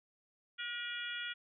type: harmonic tone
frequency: 478.9 Hz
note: A#4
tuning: 47 cents sharp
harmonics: 3 / 4 / 5 / 6 / 7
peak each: -42 / -46 / -47 / -46 / -44 dBFS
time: 0.58-1.34 s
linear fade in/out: 20 ms
effects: none